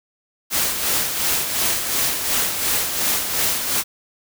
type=noise with tremolo; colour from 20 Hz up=white; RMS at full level=-19 dBFS; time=0.5-3.84 s; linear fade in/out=50 ms; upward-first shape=sine; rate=2.8 Hz; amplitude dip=50%; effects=none